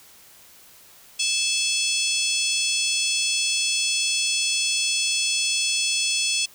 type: harmonic tone with a mistuned harmonic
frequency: 874 Hz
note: A5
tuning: 12 cents flat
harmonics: 3 / 4 / 5 / 6 / 7 / 8 / 9 / 10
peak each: -27 / -27 / -30 / -28 / -30 / -33 / -33 / -30 dBFS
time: 1.19-6.46 s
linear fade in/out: 10 ms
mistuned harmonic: 4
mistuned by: -68 cents
effects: white hiss -50 dBFS RMS until 6.54 s